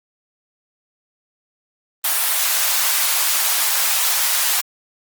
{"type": "high-pass noise", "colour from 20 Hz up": "white", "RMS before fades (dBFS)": -18, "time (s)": [2.04, 4.61], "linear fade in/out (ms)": 5, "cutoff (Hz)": 680, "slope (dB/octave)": 24, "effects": ["Opus 32 kbps"]}